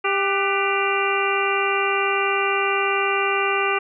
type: harmonic tone with a mistuned harmonic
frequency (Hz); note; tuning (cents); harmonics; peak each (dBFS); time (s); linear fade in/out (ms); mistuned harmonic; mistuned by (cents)
395.7; G4; +16; 1 / 2 / 3 / 4 / 5 / 6 / 7; -24 / -27 / -24 / -29 / -29 / -26 / -27; 0.04-3.79; 10; 4; -83
effects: none